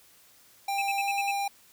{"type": "tone with pitch glide", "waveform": "square", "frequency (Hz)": [794, 799.5], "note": ["G5", "G5"], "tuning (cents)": [22, 34], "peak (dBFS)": -28, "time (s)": [0.68, 1.48], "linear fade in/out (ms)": 5, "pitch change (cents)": 12, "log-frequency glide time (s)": [0.99, 1.07]}
{"type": "tone bursts", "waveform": "triangle", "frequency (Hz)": 2588, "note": "E7", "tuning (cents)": -32, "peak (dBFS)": -26, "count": 6, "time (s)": [0.78, 1.313], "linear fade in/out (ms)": 5, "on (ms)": 38, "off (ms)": 61}
{"effects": ["white hiss -58 dBFS RMS until 1.72 s"]}